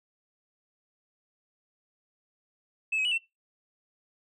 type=tone with pitch steps; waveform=sine; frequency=2606 / 2544 / 2938 / 2690 Hz; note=E7 / D#7 / F#7 / E7; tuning=-20 / +38 / -13 / +34 cents; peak=-23 dBFS; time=2.92-3.18 s; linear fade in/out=10 ms; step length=65 ms; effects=noise-tail reverb RT60 0.2 s tail -21 dB re dry + tanh soft clip ceiling -23 dBFS